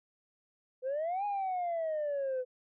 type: exponential two-way sweep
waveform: sine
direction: up then down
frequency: 498.8 to 830.6 to 498.8 Hz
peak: -29 dBFS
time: 0.82-2.45 s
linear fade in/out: 50 ms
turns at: 1.25 s
effects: tanh soft clip ceiling -29 dBFS